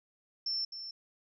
sine tone with echo, 5370 Hz, E8, 31 cents sharp, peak -31 dBFS, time 0.46-0.65 s, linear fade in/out 5 ms, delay 260 ms, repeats 1, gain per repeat -9 dB, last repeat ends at 0.91 s, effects none

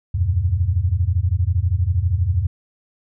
sine tone cluster, 81 / 93.5 / 118.9 Hz, E2 / F#2 / A#2, -30 / +19 / +35 cents, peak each -20 / -18 / -27 dBFS, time 0.14-2.47 s, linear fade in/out 10 ms, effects none

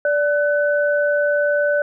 sine tone pair together, 584 / 1505 Hz, D5 / F#6, -10 / +29 cents, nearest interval octave + major third, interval 1639 cents, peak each -16 / -21 dBFS, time 0.05-1.82 s, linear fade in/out 2 ms, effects none

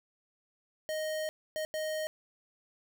square tone bursts at uneven times, 622.3 Hz, D#5, in tune, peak -33 dBFS, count 3, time 0.89-1.29 / 1.56-1.65 / 1.74-2.07 s, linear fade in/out 0 ms, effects 11-bit

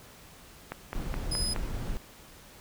click train, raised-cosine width 0.5 ms, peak -19 dBFS, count 5, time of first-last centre 0.72-1.562 s, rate 4.75 Hz
brown noise, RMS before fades -33 dBFS, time 0.95-1.97 s, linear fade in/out 0 ms
30% pulse tone, 5030 Hz, D#8, 18 cents sharp, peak -26 dBFS, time 1.31-1.54 s, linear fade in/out 10 ms
effects pink hiss -52 dBFS RMS until 2.6 s

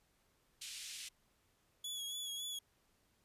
pink band-pass noise, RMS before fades -48 dBFS, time 0.61-1.09 s, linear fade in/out 10 ms, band 2500 to 10000 Hz, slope 24 dB/octave
sawtooth tone with vibrato, 3373 Hz, G#7, 26 cents sharp, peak -38 dBFS, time 1.84-2.59 s, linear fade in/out 5 ms, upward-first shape sine, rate 3.6 Hz, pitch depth 37 cents each way
effects pink hiss -75 dBFS RMS until 3.24 s + resampled to 32000 Hz

